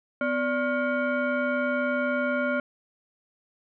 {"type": "tone with frequency modulation", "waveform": "sine", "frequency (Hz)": 582, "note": "D5", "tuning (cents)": -16, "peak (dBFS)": -23, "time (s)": [0.21, 2.6], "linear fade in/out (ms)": 2, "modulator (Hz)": 833, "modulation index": 1.3, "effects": []}